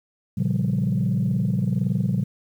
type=chord; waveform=sine; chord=G half-diminished seventh; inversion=first; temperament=equal; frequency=116.54 / 138.59 / 174.61 / 196 Hz; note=Bb2 / Db3 / F3 / G3; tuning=0 / 0 / 0 / 0 cents; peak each=-24 dBFS; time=0.37-2.24 s; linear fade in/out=10 ms; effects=tanh soft clip ceiling -14 dBFS + 9-bit